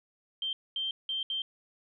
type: tone bursts at uneven times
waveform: sine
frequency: 3152 Hz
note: G7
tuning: 9 cents sharp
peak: -30 dBFS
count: 4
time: 0.42-0.53 / 0.76-0.91 / 1.09-1.23 / 1.3-1.42 s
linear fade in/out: 2 ms
effects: none